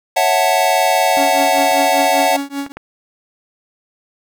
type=chord; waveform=square; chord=F# minor seventh; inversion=second; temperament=equal; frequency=554.4 / 659.3 / 740 / 880 Hz; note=C#5 / E5 / F#5 / A5; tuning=0 / 0 / 0 / 0 cents; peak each=-21 / -18 / -16 / -19 dBFS; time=0.16-2.37 s; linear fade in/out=10 ms
type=tone with tremolo; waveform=45% pulse; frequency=279.8 Hz; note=C#4; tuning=16 cents sharp; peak=-18 dBFS; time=1.17-2.72 s; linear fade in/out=0 ms; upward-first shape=triangle; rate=5.1 Hz; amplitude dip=100%
type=clicks; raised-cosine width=0.5 ms; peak=-17 dBFS; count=4; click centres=1.585 / 1.714 / 2.664 / 2.77 s
effects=none